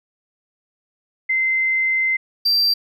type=tone pair in turn; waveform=sine / triangle; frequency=2072 / 4703 Hz; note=C7 / D8; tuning=-17 / +2 cents; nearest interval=octave + major second; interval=1419 cents; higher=second; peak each=-16 / -13 dBFS; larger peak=second; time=1.29-2.17 / 2.45-2.74 s; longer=first; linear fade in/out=10 ms; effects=none